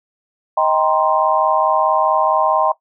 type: chord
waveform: sine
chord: C minor seventh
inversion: first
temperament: just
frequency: 627.9 / 784.9 / 941.9 / 1046.5 Hz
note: Eb5 / G5 / Bb5 / C6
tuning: +16 / +2 / +18 / 0 cents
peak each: -18 dBFS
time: 0.57-2.72 s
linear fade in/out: 5 ms
effects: noise-tail reverb RT60 0.1 s tail -17 dB re dry